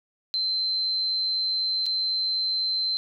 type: tone with dropouts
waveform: sine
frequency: 4096 Hz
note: C8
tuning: 38 cents flat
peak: -23 dBFS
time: 0.34-2.97 s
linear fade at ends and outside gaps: 0 ms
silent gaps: 1.858-1.864 s
effects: none